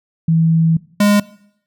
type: tone pair in turn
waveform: sine / square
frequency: 163.1 / 205.5 Hz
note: E3 / G#3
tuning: -18 / -18 cents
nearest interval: major third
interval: 400 cents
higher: second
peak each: -10 dBFS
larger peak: neither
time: 0.28-0.77 / 1-1.2 s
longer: first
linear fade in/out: 5 ms
effects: noise-tail reverb RT60 0.7 s tail -21 dB re dry